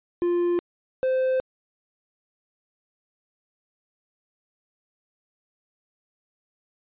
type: tone pair in turn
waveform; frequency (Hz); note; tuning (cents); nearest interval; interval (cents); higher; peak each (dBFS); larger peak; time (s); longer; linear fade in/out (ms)
triangle; 349.2 / 518.7; F4 / C5; 0 / -15; perfect fifth; 685; second; -18; neither; 0.22-0.59 / 1.03-1.4; neither; 0
effects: resampled to 8000 Hz